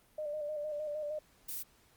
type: tone with vibrato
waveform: sine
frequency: 600 Hz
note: D5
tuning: 37 cents sharp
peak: -35 dBFS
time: 0.18-1.19 s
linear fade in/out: 5 ms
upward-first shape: square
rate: 6.5 Hz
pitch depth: 35 cents each way
type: noise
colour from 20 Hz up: violet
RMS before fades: -40 dBFS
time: 1.48-1.63 s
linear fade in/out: 10 ms
effects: pink hiss -66 dBFS RMS until 1.96 s + Opus 32 kbps